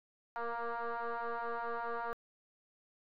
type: tone with frequency modulation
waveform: sine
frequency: 236.4 Hz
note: A#3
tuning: 24 cents sharp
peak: -34 dBFS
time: 0.36-2.13 s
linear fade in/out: 0 ms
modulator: 234 Hz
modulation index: 5.3
effects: tanh soft clip ceiling -32 dBFS